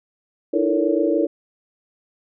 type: tone cluster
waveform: sine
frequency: 308.1 / 335 / 442.6 / 472.1 / 563 Hz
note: D#4 / E4 / A4 / A#4 / C#5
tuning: -17 / +28 / +10 / +22 / +27 cents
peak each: -22 / -21 / -24 / -25 / -23 dBFS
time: 0.53-1.27 s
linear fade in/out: 10 ms
effects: none